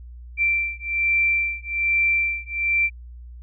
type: beating tone pair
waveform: sine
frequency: 2349 / 2350.2 Hz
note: D7 / D7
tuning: 0 / +1 cents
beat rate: 1.2 Hz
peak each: -22 dBFS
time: 0.37-2.9 s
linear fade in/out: 50 ms
effects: added 60 Hz sine -37 dBFS peak until 3.42 s